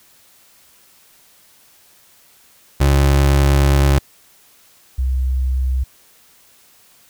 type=tone pair in turn; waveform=30% pulse / sine; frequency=69.7 / 64.59 Hz; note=C#2 / C2; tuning=+10 / -22 cents; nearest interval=minor second; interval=132 cents; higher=first; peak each=-8 / -15 dBFS; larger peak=first; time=2.8-3.99 / 4.98-5.84 s; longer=first; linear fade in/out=10 ms; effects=white hiss -51 dBFS RMS until 7.09 s